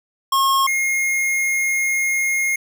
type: tone pair in turn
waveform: square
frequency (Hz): 1082 / 2143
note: C#6 / C7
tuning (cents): -42 / +41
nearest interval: octave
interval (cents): 1183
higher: second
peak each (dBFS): -15 / -18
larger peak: first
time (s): 0.32-0.67 / 0.67-2.56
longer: second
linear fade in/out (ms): 5
effects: none